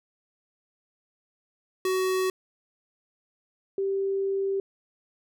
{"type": "tone pair in turn", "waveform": ["square", "sine"], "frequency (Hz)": [374.3, 390.8], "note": ["F#4", "G4"], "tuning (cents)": [20, -5], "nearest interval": "minor second", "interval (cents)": 75, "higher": "second", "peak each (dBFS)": -24, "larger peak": "neither", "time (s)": [[1.85, 2.3], [3.78, 4.6]], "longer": "second", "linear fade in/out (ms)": 2, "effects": []}